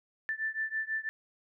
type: beating tone pair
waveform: sine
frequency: 1763 / 1769.1 Hz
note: A6 / A6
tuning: +3 / +9 cents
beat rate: 6.1 Hz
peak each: -34 / -35 dBFS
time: 0.29-1.09 s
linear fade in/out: 0 ms
effects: none